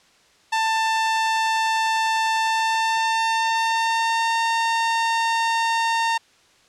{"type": "tone with pitch glide", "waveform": "sawtooth", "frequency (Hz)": [890, 913.4], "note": ["A5", "A#5"], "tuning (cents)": [20, -36], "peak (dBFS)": -15, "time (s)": [0.52, 6.18], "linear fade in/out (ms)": 10, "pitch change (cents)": 44, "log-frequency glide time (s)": [2.37, 4.39], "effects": ["white hiss -56 dBFS RMS until 6.68 s", "low-pass 6000 Hz 12 dB/octave"]}